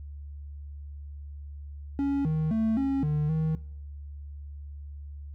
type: tone with pitch steps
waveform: triangle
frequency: 279.3 / 156.6 / 221.9 / 272.6 / 149.9 / 158.1 Hz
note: C#4 / D#3 / A3 / C#4 / D3 / D#3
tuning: +13 / +11 / +15 / -29 / +36 / +28 cents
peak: -22 dBFS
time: 1.99-3.55 s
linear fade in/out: 0 ms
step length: 260 ms
effects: noise-tail reverb RT60 0.6 s tail -18 dB re dry + added 72 Hz sine -38 dBFS peak until 5.34 s